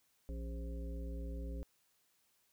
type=harmonic tone with a mistuned harmonic; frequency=58.6 Hz; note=A#1; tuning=10 cents sharp; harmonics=1 / 3 / 5 / 7 / 9; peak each=-40 / -51 / -51 / -55 / -54 dBFS; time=0.29-1.63 s; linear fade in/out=0 ms; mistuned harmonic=5; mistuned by=-100 cents; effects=white hiss -75 dBFS RMS until 2.52 s